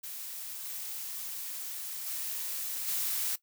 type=noise with level steps; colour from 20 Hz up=blue; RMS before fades=-41 / -39 / -36 / -32 dBFS; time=0.03-3.36 s; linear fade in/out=10 ms; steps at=0.64 / 2.06 / 2.87 s; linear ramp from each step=10 ms; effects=noise-tail reverb RT60 0.1 s tail -17 dB re dry